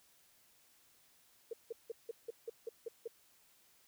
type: tone bursts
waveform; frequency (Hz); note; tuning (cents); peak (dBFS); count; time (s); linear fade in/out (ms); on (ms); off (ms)
sine; 459.2; A#4; -26; -38; 9; 1.51-3.077; 5; 23; 170
effects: white hiss -68 dBFS RMS until 3.87 s